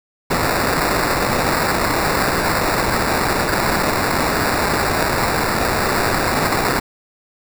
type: noise with sample-and-hold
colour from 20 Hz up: blue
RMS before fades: -18 dBFS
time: 0.3-6.8 s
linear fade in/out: 10 ms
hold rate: 3150 Hz
effects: none